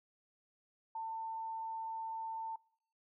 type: tone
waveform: sine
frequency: 896 Hz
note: A5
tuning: 31 cents sharp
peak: -38 dBFS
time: 0.95-2.56 s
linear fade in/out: 5 ms
effects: noise-tail reverb RT60 0.6 s tail -23 dB re dry